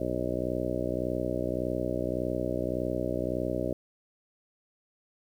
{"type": "harmonic tone", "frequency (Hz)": 61.74, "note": "B1", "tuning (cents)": 0, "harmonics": [1, 2, 3, 4, 5, 6, 7, 8, 9, 10], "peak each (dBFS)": [-39, -38, -40, -37, -35, -36, -40, -40, -35, -36], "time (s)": [0, 3.73], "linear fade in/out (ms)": 5, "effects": ["10-bit"]}